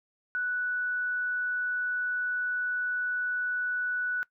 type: tone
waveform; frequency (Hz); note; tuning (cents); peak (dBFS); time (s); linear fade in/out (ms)
sine; 1480; F#6; 0; -27; 0.35-4.23; 0
effects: noise-tail reverb RT60 0.1 s tail -21 dB re dry